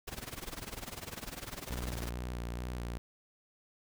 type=noise with tremolo; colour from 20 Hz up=pink; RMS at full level=-40 dBFS; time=0.07-2.1 s; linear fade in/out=10 ms; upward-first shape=sine; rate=20 Hz; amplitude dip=85%
type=tone with vibrato; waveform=sawtooth; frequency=60.2 Hz; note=B1; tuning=44 cents flat; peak=-33 dBFS; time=1.7-2.98 s; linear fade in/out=0 ms; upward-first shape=square; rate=2.3 Hz; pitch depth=34 cents each way
effects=none